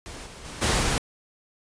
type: noise with level steps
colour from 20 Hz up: pink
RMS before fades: -39 / -43 / -38 / -22 / -24 dBFS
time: 0.06-0.98 s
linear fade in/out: 0 ms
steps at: 0.25 / 0.44 / 0.61 / 0.78 s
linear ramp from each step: 20 ms
effects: resampled to 22050 Hz